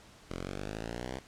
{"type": "exponential sweep", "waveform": "5% pulse", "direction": "up", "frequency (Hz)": [42.72, 66.7], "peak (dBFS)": -26, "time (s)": [0.29, 1.2], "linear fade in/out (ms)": 20, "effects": ["pink hiss -56 dBFS RMS until 1.27 s", "low-pass 8000 Hz 12 dB/octave"]}